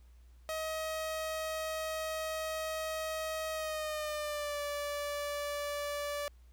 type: tone with pitch glide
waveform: sawtooth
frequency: 633 to 580.5 Hz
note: D#5 to D5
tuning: +30 to -20 cents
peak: -31 dBFS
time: 0.49-6.28 s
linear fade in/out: 0 ms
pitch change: -150 cents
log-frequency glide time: 3.52-4.61 s
effects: added 60 Hz sine -55 dBFS peak until 6.52 s + pink hiss -72 dBFS RMS until 6.52 s